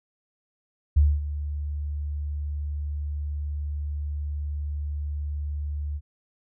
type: tone with ADSR envelope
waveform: sine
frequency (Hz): 73.42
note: D2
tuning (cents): 0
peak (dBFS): -13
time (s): 0.96-6.01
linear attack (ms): 12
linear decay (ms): 230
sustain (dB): -14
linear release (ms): 51
effects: none